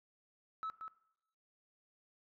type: tone with echo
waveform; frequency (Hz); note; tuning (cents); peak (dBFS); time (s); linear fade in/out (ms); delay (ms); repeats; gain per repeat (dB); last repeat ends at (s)
sine; 1300; E6; -24; -36; 0.63-0.7; 0; 180; 1; -7; 0.88
effects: noise-tail reverb RT60 0.8 s tail -18 dB re dry + tanh soft clip ceiling -35 dBFS